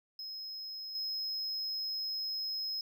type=tone with level steps; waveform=triangle; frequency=5130 Hz; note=E8; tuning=48 cents flat; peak=-39 / -33 dBFS; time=0.19-2.81 s; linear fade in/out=2 ms; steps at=0.95 s; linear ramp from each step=2 ms; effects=none